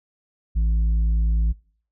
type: tone with tanh clipping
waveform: sine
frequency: 55 Hz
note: A1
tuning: in tune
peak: -18 dBFS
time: 0.55-1.53 s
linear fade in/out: 20 ms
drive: 5 dB
effects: noise-tail reverb RT60 0.5 s tail -24 dB re dry